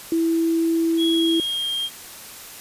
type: tone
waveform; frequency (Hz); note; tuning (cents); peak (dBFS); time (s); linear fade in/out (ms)
sine; 329.6; E4; 0; -17; 0.12-1.4; 2
type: tone with pitch glide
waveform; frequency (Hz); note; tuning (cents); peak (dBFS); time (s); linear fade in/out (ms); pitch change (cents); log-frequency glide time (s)
triangle; 3322 to 3213; G#7 to G7; 0 to +42; -21; 0.97-1.9; 50; -58; 1.11-1.68
effects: white hiss -39 dBFS RMS until 2.6 s + resampled to 32000 Hz